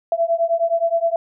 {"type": "beating tone pair", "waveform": "sine", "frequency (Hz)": [665, 674.6], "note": ["E5", "E5"], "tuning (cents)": [15, 40], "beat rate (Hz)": 9.6, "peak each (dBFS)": -19, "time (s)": [0.12, 1.16], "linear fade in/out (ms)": 2, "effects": []}